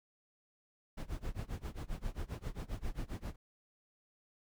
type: noise with tremolo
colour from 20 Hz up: brown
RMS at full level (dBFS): -37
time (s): 0.97-3.36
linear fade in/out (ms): 10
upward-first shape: sine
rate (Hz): 7.5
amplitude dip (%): 95
effects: none